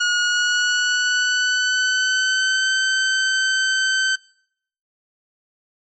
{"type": "tone with pitch glide", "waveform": "sawtooth", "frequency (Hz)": [1446, 1540.9], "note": ["F#6", "G6"], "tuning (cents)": [-40, -30], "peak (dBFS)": -13, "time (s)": [0, 4.16], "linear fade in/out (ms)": 10, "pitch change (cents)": 110, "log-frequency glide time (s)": [0.2, 2.72], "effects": ["noise-tail reverb RT60 0.7 s tail -26 dB re dry", "MP3 32 kbps"]}